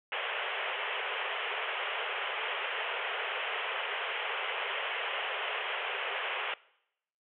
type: band-pass noise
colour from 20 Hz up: white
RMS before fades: -35 dBFS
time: 0.12-6.54 s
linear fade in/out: 2 ms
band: 400 to 3200 Hz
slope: 96 dB/octave
effects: noise-tail reverb RT60 0.8 s tail -22 dB re dry